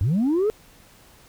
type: linear sweep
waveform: sine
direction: up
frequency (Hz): 82.41 to 445.8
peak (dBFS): -16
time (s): 0.01-0.5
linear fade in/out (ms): 0
effects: tanh soft clip ceiling -16 dBFS + pink hiss -52 dBFS RMS until 1.28 s